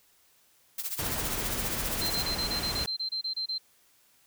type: noise with tremolo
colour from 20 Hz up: blue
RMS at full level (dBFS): -31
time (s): 0.78-2.24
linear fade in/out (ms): 5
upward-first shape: triangle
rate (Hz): 15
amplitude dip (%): 85
type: noise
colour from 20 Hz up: pink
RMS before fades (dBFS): -34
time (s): 0.99-2.86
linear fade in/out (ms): 0
type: tone bursts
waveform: sine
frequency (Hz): 4125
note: C8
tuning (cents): -25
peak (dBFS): -29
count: 13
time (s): 2.01-3.583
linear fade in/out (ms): 10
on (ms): 97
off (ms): 26
effects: white hiss -64 dBFS RMS until 4.26 s